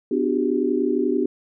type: tone cluster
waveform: sine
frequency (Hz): 251.6 / 298 / 367 / 398.4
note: B3 / D4 / F#4 / G4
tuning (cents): +32 / +25 / -14 / +28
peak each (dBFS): -24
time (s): 0.11-1.26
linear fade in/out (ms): 5
effects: none